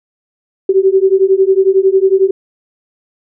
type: beating tone pair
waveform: sine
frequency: 378.5 / 389.5 Hz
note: F#4 / G4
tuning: +39 / -11 cents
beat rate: 11 Hz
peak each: -10 dBFS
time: 0.69-2.31 s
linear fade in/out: 5 ms
effects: none